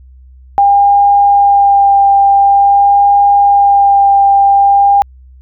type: tone with vibrato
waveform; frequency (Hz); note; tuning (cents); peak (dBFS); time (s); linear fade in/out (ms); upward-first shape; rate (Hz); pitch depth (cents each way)
sine; 801; G5; +37; -4; 0.58-5.02; 0; sine; 0.47; 13
effects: added 64 Hz sine -35 dBFS peak until 5.41 s